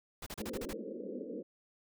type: noise bursts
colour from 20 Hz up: pink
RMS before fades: -43 dBFS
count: 7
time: 0.22-0.732 s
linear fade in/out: 5 ms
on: 44 ms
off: 34 ms
type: band-pass noise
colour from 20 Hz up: white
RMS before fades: -42 dBFS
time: 0.39-1.43 s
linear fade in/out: 10 ms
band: 190 to 540 Hz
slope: 96 dB/octave
effects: none